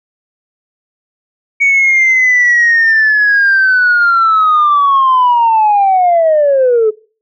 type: linear sweep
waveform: sine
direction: down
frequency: 2244 to 421.7 Hz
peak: -5 dBFS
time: 1.6-6.91 s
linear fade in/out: 20 ms
effects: noise-tail reverb RT60 0.4 s tail -22 dB re dry + tanh soft clip ceiling -3 dBFS